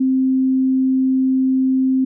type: tone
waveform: sine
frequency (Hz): 261.9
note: C4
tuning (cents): +2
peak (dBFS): -13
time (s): 0-2.05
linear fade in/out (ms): 10
effects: none